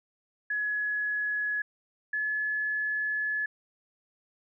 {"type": "tone pair in turn", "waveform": "sine", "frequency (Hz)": [1690, 1711.6], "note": ["G#6", "A6"], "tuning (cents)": [30, -48], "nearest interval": "unison", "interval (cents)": 22, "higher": "second", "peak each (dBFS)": -27, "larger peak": "neither", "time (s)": [[0.5, 1.62], [2.13, 3.46]], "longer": "second", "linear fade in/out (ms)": 5, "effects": []}